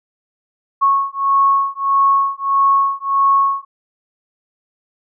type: beating tone pair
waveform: sine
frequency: 1100 / 1101.6 Hz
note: C#6 / C#6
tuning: -14 / -11 cents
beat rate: 1.6 Hz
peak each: -15 dBFS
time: 0.81-3.65 s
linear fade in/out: 20 ms
effects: none